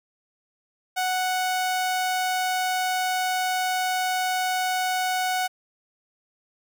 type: tone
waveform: sawtooth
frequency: 740 Hz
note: F#5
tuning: in tune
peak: -19 dBFS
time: 0.96-5.48 s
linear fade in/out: 20 ms
effects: none